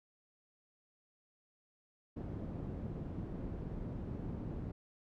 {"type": "low-pass noise", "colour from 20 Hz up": "white", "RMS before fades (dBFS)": -42, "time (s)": [2.16, 4.72], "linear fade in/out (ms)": 10, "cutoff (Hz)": 220, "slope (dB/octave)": 12, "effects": []}